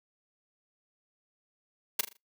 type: noise with echo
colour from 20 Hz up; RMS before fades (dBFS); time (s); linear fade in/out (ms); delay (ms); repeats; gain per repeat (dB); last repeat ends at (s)
white; -26; 1.99-2.01; 5; 40; 4; -9; 2.17
effects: noise-tail reverb RT60 0.2 s tail -24 dB re dry + high-pass 200 Hz 12 dB/octave